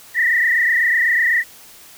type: tone with frequency modulation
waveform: sine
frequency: 1900 Hz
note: A#6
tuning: 33 cents sharp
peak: -13 dBFS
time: 0.14-1.44 s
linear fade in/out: 50 ms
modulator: 28 Hz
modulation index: 3.3
effects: white hiss -43 dBFS RMS until 1.97 s